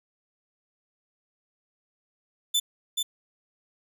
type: tone with echo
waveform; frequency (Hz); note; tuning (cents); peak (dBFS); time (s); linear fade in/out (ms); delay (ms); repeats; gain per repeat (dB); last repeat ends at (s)
sawtooth; 3520; A7; 0; -18; 2.54-2.6; 10; 430; 1; -4; 3.03
effects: none